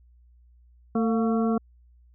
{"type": "harmonic tone with a mistuned harmonic", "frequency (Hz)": 224.5, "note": "A3", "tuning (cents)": 35, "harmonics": [1, 2, 3, 5, 6], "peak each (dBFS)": [-22, -28, -32, -36, -38], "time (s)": [0.95, 1.58], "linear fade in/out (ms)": 5, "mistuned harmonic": 3, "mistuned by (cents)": 71, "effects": ["added 60 Hz sine -53 dBFS peak until 2.14 s"]}